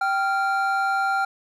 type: tone pair together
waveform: triangle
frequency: 780.1 / 1390 Hz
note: G5 / F6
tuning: -9 / -9 cents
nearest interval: minor seventh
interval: 1000 cents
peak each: -21 dBFS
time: 0.01-1.25 s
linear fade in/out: 5 ms
effects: none